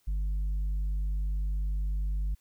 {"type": "tone with tanh clipping", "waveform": "triangle", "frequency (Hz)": 50, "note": "G1", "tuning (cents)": 35, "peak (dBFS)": -28, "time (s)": [0.07, 2.35], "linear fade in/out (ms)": 10, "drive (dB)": 8, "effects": ["white hiss -70 dBFS RMS until 2.4 s"]}